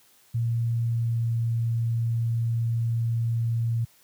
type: tone with pitch glide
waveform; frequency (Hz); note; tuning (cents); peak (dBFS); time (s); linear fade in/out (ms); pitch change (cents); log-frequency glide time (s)
sine; 116.54 to 115.67; A#2 to A#2; 0 to -13; -22; 0.34-3.85; 10; -13; 0.83-1.28
effects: white hiss -59 dBFS RMS until 4.03 s + high-pass 60 Hz 12 dB/octave